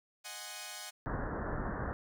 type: chord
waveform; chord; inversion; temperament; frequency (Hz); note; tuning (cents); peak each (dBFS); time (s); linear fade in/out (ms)
5% pulse; Ab dominant seventh; second; equal; 622.3 / 740 / 830.6 / 1046.5; Eb5 / Gb5 / Ab5 / C6; 0 / 0 / 0 / 0; -38 / -35 / -36 / -39; 0.24-0.91; 20
type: low-pass noise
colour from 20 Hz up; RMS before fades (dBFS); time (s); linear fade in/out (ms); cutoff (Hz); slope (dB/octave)
pink; -37; 1.06-1.93; 0; 1800; 96
effects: none